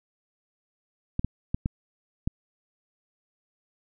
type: clicks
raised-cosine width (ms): 5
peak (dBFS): -13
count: 5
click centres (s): 1.194 / 1.246 / 1.545 / 1.659 / 2.275
effects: none